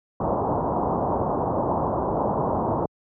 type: low-pass noise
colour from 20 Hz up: white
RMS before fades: -24 dBFS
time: 0.2-2.86 s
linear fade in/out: 5 ms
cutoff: 1000 Hz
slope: 48 dB/octave
effects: high-pass 60 Hz 12 dB/octave